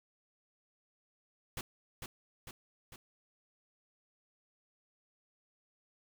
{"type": "noise with echo", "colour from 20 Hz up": "pink", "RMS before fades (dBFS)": -40, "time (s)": [1.57, 1.61], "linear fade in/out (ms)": 2, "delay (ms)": 450, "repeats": 3, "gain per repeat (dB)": -4, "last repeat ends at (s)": 2.96, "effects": []}